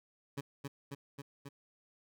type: tone with echo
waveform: 20% pulse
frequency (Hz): 140.2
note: C#3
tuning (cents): +20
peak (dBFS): -32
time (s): 0.37-0.41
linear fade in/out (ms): 10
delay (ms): 270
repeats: 4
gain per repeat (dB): -2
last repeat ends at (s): 1.49
effects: none